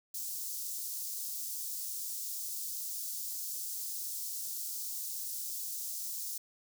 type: high-pass noise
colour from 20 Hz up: white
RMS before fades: -39 dBFS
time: 0.14-6.38 s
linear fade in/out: 5 ms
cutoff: 5100 Hz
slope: 24 dB/octave
effects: none